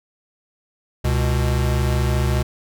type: tone pair together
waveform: square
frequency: 68.8 / 122.94 Hz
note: C#2 / B2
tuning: -12 / -7 cents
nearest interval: minor seventh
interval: 1005 cents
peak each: -20 / -21 dBFS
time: 1.04-2.43 s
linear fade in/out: 10 ms
effects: none